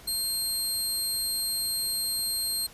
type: tone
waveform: 20% pulse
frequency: 4200 Hz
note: C8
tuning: 6 cents sharp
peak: -21 dBFS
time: 0.07-2.67 s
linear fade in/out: 10 ms
effects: pink hiss -50 dBFS RMS until 2.73 s + resampled to 32000 Hz